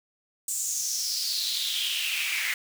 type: noise with high-pass filter sweep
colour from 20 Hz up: pink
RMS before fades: -29 dBFS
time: 0.48-2.54 s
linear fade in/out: 2 ms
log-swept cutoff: 7800 to 2000 Hz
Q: 5.6
effects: none